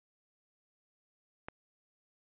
click, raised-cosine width 0.5 ms, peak -25 dBFS, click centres 1.485 s, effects resampled to 8000 Hz

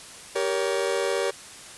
40% pulse chord, G diminished, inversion none, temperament just, 392 / 470.4 / 564.5 Hz, G4 / Bb4 / Db5, 0 / +16 / +31 cents, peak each -27 dBFS, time 0.35-1.31 s, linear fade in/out 10 ms, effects white hiss -43 dBFS RMS until 1.77 s + resampled to 24000 Hz

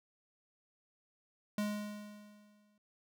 square tone with exponential decay, 208.4 Hz, G#3, 6 cents sharp, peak -32 dBFS, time 1.58-2.78 s, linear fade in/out 2 ms, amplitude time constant 260 ms, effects none

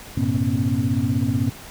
sine tone cluster, 97.1 / 113.1 / 129.1 / 239.5 / 270.8 Hz, G2 / A2 / C3 / A#3 / C#4, -16 / +48 / -23 / +47 / -40 cents, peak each -24 dBFS, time 0.17-1.5 s, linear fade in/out 5 ms, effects tanh soft clip ceiling -10 dBFS + pink hiss -40 dBFS RMS until 1.7 s

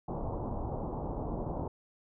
pink low-pass noise, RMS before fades -36 dBFS, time 0.08-1.68 s, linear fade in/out 5 ms, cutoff 1000 Hz, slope 48 dB/octave, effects none

